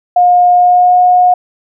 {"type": "tone with pitch glide", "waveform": "sine", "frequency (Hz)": [714, 722.7], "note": ["F5", "F#5"], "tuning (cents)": [38, -41], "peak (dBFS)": -4, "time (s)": [0.16, 1.34], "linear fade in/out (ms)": 5, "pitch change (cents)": 21, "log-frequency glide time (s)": [0.54, 0.99], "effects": []}